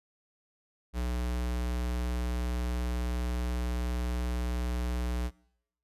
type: tone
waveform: square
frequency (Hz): 60.7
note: B1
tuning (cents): -29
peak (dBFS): -30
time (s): 0.93-5.31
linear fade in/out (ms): 50
effects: noise-tail reverb RT60 0.8 s tail -23 dB re dry + resampled to 32000 Hz